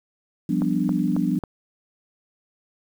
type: chord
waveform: sine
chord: G dominant seventh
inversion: third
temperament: equal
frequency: 174.61 / 196 / 246.9 / 293.7 Hz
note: F3 / G3 / B3 / D4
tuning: 0 / 0 / 0 / 0 cents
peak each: -25 dBFS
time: 0.49-1.39 s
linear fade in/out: 5 ms
type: click train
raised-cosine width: 1 ms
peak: -18 dBFS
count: 4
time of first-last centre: 0.62-1.437 s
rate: 3.67 Hz
effects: 8-bit